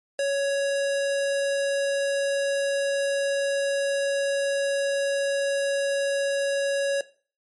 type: tone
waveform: square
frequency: 557 Hz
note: C#5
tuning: 8 cents sharp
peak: -23 dBFS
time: 0.19-7.01 s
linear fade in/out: 2 ms
effects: noise-tail reverb RT60 0.4 s tail -18 dB re dry + MP3 48 kbps